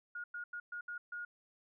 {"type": "tone bursts at uneven times", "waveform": "sine", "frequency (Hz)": 1434, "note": "F6", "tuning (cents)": 45, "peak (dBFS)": -40, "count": 6, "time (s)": [[0.15, 0.24], [0.34, 0.44], [0.53, 0.6], [0.72, 0.81], [0.88, 0.98], [1.12, 1.25]], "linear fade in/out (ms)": 5, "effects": []}